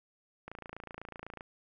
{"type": "click train", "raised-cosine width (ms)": 0.5, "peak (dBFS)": -28, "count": 27, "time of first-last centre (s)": [0.48, 1.409], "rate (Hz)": 28, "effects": []}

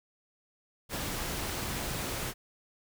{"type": "noise", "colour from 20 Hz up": "pink", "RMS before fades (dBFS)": -35, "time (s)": [0.89, 2.34], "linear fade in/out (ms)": 50, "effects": []}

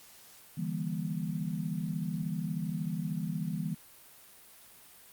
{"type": "chord", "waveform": "sine", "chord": "E half-diminished seventh", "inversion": "third", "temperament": "just", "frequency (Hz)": [148.33, 164.81, 197.78, 237.3], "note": ["D3", "E3", "G3", "Bb3"], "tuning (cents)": [18, 0, 16, 31], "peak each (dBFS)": [-40, -34, -37, -40], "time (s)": [0.57, 3.75], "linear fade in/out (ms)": 10, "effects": ["white hiss -55 dBFS RMS until 5.12 s", "Opus 48 kbps"]}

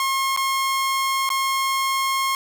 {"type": "tone with dropouts", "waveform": "sawtooth", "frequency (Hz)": 1076, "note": "C6", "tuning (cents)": 48, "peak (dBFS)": -16, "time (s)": [0, 2.35], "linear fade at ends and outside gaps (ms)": 1, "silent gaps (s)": [[0.364, 0.373], [1.291, 1.302]], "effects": []}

